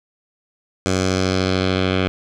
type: tone with low-pass filter sweep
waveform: 10% pulse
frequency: 93.4 Hz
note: F#2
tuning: 17 cents sharp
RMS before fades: -19 dBFS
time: 0.86-2.08 s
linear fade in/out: 0 ms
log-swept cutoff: 7100 to 3000 Hz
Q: 2.1
effects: none